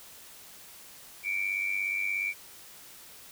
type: tone pair together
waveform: sine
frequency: 2252 / 2349 Hz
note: C#7 / D7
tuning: +27 / 0 cents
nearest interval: minor second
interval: 73 cents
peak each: -32 / -29 dBFS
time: 1.23-2.34 s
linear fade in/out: 50 ms
effects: tanh soft clip ceiling -20 dBFS + white hiss -50 dBFS RMS until 3.31 s